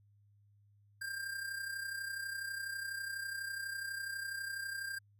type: tone with amplitude modulation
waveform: square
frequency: 1594 Hz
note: G6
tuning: 28 cents sharp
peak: -37 dBFS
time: 1.01-4.99 s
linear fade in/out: 10 ms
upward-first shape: sine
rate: 32.1 Hz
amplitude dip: 55%
effects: added 102 Hz sine -64 dBFS peak until 5.19 s